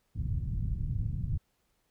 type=low-pass noise; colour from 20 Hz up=white; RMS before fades=-32 dBFS; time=0.15-1.38 s; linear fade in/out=10 ms; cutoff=130 Hz; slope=24 dB/octave; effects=pink hiss -75 dBFS RMS until 1.9 s